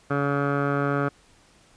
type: tone with low-pass filter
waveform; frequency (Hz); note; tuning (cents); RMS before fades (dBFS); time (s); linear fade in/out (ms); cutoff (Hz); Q
15% pulse; 141.7; C#3; +38; -24; 0.1-1.09; 10; 1300; 2.8
effects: pink hiss -57 dBFS RMS until 1.76 s + resampled to 22050 Hz